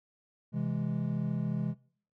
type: chord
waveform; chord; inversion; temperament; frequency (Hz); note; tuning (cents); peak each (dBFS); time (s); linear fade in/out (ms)
triangle; C augmented; none; equal; 130.81 / 164.81 / 207.7; C3 / E3 / G#3; 0 / 0 / 0; -32; 0.52-1.75; 50
effects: noise-tail reverb RT60 0.5 s tail -21 dB re dry